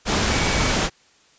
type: tone in noise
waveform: sine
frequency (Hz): 2271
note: C#7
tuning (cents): +41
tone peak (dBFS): -30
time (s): 0.27-0.74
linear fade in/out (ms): 50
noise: pink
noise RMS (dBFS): -20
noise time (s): 0.05-0.9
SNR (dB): -13
effects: white hiss -56 dBFS RMS until 1.38 s + resampled to 16000 Hz